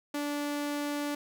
sawtooth tone, 290.9 Hz, D4, 16 cents flat, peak -27 dBFS, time 0.14-1.15 s, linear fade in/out 5 ms, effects none

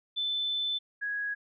sine tone pair in turn, 3520 / 1661.2 Hz, A7 / G#6, 0 / 0 cents, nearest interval octave + minor second, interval 1300 cents, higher first, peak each -28 / -30 dBFS, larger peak first, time 0.16-0.79 / 1.01-1.35 s, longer first, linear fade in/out 20 ms, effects none

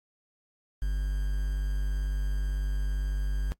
triangle tone with quantisation, 49 Hz, G1, in tune, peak -24 dBFS, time 0.82-3.52 s, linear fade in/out 0 ms, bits 8, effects noise-tail reverb RT60 0.1 s tail -21 dB re dry + AAC 48 kbps

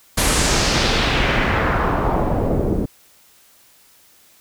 pink noise with low-pass filter sweep, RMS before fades -18 dBFS, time 0.17-2.86 s, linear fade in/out 10 ms, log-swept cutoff 11000 to 340 Hz, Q 1.6, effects white hiss -52 dBFS RMS until 4.4 s

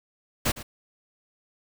pink noise with echo, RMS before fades -24 dBFS, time 0.45-0.52 s, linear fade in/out 10 ms, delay 110 ms, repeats 1, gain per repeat -15 dB, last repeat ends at 0.63 s, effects none

